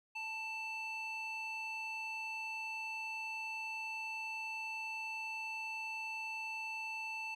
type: tone with band-pass filter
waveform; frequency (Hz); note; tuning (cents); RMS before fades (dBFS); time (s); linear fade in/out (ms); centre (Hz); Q
square; 885; A5; +10; -42; 0.15-7.35; 10; 2300; 3.6
effects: none